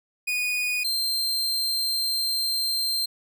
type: tone pair in turn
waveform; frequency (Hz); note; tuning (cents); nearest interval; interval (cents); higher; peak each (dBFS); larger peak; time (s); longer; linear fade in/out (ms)
40% pulse; 2471 / 4156; D#7 / C8; -13 / -12; major sixth; 901; second; -23 / -22; second; 0.27-0.84 / 0.84-3.06; second; 10
effects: none

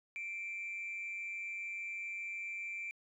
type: tone with amplitude modulation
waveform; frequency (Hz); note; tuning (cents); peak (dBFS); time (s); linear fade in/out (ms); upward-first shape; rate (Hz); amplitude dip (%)
sine; 2349; D7; 0; -35; 0.16-2.91; 0; sine; 193; 55
effects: tanh soft clip ceiling -35 dBFS

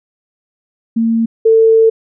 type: tone pair in turn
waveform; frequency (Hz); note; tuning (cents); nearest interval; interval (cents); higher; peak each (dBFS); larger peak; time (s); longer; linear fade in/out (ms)
sine; 227.6 / 447.6; A#3 / A4; -41 / +30; octave; 1171; second; -10 / -5; second; 0.96-1.26 / 1.45-1.9; second; 10
effects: none

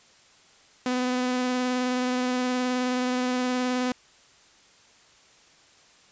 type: tone with vibrato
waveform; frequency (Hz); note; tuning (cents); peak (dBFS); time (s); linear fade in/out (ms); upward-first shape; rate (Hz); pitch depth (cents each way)
sawtooth; 251.2; B3; +30; -20; 0.86-3.92; 2; sine; 19; 14
effects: white hiss -56 dBFS RMS until 6.11 s + resampled to 16000 Hz

